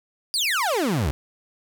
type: exponential sweep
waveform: 30% pulse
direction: down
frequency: 5000 to 62.2 Hz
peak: -18 dBFS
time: 0.34-1.11 s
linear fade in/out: 0 ms
effects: 10-bit